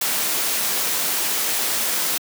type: noise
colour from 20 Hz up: white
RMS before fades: -22 dBFS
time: 0.01-2.18 s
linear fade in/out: 5 ms
effects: high-pass 200 Hz 12 dB/octave